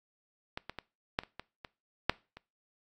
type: clicks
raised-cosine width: 0.3 ms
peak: -20 / -22 / -23 / -12 / -30 / -24 / -26 / -7 / -30 dBFS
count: 9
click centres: 0.575 / 0.696 / 0.787 / 1.189 / 1.235 / 1.396 / 1.648 / 2.096 / 2.37 s
effects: noise-tail reverb RT60 0.3 s tail -22 dB re dry + AAC 64 kbps